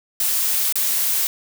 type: noise with dropouts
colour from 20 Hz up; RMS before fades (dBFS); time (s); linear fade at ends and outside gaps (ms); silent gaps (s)
blue; -20; 0.2-1.27; 1; 0.725-0.756
effects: none